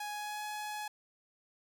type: tone with pitch glide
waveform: sawtooth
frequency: 833 to 843.2 Hz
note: G#5 to G#5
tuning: +5 to +26 cents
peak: -34 dBFS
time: 0-0.88 s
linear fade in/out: 5 ms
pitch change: +21 cents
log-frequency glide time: 0.1-0.43 s
effects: none